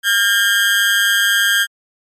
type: tone with amplitude modulation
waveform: 30% pulse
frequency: 1609 Hz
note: G6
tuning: 45 cents sharp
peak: -6 dBFS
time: 0.03-1.67 s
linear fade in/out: 50 ms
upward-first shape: sine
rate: 204 Hz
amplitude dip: 70%
effects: MP3 64 kbps